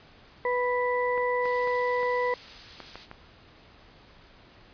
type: harmonic tone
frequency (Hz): 493.6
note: B4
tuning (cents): -1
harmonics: 1 / 2 / 4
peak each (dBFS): -26 / -29 / -32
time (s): 0.45-2.34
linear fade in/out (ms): 2
type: clicks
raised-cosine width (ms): 0.5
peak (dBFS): -25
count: 7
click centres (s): 1.178 / 1.456 / 1.674 / 2.031 / 2.803 / 2.956 / 3.114
type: noise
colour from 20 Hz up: blue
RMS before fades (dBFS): -39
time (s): 1.41-3.08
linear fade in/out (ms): 50
effects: pink hiss -54 dBFS RMS until 4.73 s + resampled to 11025 Hz